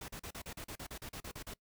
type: noise bursts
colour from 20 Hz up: pink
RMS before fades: -45 dBFS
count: 14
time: 0.01-1.539 s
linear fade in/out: 5 ms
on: 73 ms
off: 39 ms
effects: noise-tail reverb RT60 0.1 s tail -22 dB re dry